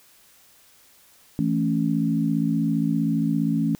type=chord; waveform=sine; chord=A major; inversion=second; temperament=equal; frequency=164.81 / 220 / 277.2 Hz; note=E3 / A3 / C#4; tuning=0 / 0 / 0 cents; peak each=-24 dBFS; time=1.39-3.75 s; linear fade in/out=0 ms; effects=white hiss -55 dBFS RMS until 3.79 s